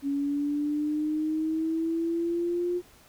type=exponential sweep; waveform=sine; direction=up; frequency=278.5 to 356.2 Hz; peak=-25 dBFS; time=0.02-2.82 s; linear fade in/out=50 ms; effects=pink hiss -56 dBFS RMS until 3.08 s